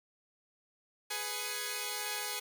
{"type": "tone cluster", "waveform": "5% pulse", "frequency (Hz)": [417.5, 497.1, 834, 2193], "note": ["G#4", "B4", "G#5", "C#7"], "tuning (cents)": [9, 11, 7, -19], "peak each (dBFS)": -30, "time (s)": [1.1, 2.4], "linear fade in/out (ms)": 10, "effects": []}